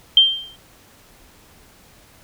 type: tone with exponential decay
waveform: sine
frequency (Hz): 3155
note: G7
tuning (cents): +10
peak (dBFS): -5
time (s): 0.17-0.56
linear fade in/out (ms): 2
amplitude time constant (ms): 83
effects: pink hiss -50 dBFS RMS until 2.23 s